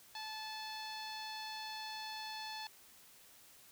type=tone with low-pass filter; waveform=sawtooth; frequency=870 Hz; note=A5; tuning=20 cents flat; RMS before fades=-45 dBFS; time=0.15-2.67 s; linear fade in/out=2 ms; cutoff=4500 Hz; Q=3.9; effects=white hiss -61 dBFS RMS until 3.71 s